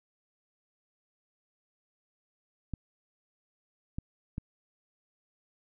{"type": "clicks", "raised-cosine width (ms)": 5, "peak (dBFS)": -22, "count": 3, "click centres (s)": [2.737, 3.985, 4.381], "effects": []}